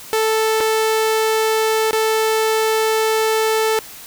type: tone with dropouts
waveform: sawtooth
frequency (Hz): 440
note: A4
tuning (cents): 0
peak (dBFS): -11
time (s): 0.13-3.79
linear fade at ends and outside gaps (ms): 0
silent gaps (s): 0.604-0.608 / 1.91-1.931
effects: white hiss -37 dBFS RMS until 4.06 s

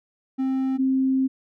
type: tone pair in turn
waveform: triangle / sine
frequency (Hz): 264.1 / 264.1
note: C4 / C4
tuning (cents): +16 / +16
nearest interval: unison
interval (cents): 0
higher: neither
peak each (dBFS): -19 / -18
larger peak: second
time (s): 0.38-0.78 / 0.78-1.28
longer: second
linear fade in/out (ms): 20
effects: none

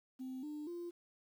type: tone with pitch steps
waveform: sine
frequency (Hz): 259.2 / 299.5 / 346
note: C4 / D4 / F4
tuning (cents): -16 / +34 / -16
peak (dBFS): -40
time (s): 0.19-0.91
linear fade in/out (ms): 20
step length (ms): 240
effects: tanh soft clip ceiling -38 dBFS + 11-bit

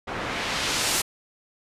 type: noise with low-pass filter sweep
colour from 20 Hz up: white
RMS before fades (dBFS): -27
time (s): 0.07-1.02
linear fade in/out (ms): 10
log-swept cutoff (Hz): 1300 to 11000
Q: 0.72
effects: resampled to 32000 Hz

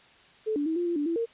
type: tone with pitch steps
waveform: sine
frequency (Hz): 435.1 / 290.3 / 321.5 / 349.6 / 343.5 / 291.9 / 334.4 / 461.2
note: A4 / D4 / E4 / F4 / F4 / D4 / E4 / A#4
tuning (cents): -19 / -20 / -43 / +2 / -29 / -10 / +25 / -19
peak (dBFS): -25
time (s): 0.46-1.26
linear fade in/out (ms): 20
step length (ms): 100
effects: white hiss -56 dBFS RMS until 1.33 s + resampled to 8000 Hz

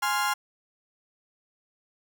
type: chord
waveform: 35% pulse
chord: F minor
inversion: first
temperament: equal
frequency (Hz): 830.6 / 1046.5 / 1396.9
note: Ab5 / C6 / F6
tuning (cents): 0 / 0 / 0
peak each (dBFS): -27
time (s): 0.02-0.34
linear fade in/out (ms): 10
effects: none

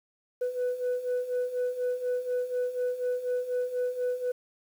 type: beating tone pair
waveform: sine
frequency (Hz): 493.9 / 498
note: B4 / B4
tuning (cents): 0 / +14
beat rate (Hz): 4.1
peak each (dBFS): -31 / -27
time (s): 0.41-4.32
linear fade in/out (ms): 10
effects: tanh soft clip ceiling -24 dBFS + 9-bit

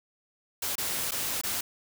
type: noise with dropouts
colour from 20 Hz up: white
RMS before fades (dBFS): -31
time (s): 0.62-1.61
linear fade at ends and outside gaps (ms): 5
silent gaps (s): 0.755-0.78 / 1.11-1.118 / 1.414-1.435
effects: none

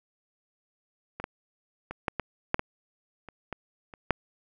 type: clicks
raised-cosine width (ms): 0.5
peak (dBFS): -21 / -16 / -21 / -11 / -14 / -7 / -13 / -28 / -19 / -29 / -7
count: 11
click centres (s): 1.2 / 1.241 / 1.91 / 2.082 / 2.197 / 2.544 / 2.594 / 3.287 / 3.527 / 3.938 / 4.107
effects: none

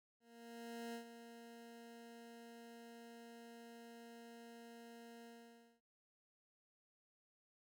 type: tone with ADSR envelope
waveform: 20% pulse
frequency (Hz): 233.1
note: A#3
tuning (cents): 0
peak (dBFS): -40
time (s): 0.2-5.81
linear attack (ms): 740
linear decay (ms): 100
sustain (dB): -10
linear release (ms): 560
effects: none

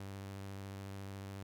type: tone with vibrato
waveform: sawtooth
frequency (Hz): 98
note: G2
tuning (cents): 0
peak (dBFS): -40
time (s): 0-1.43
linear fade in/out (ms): 5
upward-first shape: triangle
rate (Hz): 14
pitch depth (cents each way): 27
effects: none

